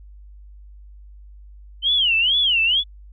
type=tone with vibrato; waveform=sine; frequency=3018 Hz; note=F#7; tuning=34 cents sharp; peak=-15 dBFS; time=1.82-2.84 s; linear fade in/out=50 ms; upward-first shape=sine; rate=2.2 Hz; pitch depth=230 cents each way; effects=added 50 Hz sine -40 dBFS peak until 3.12 s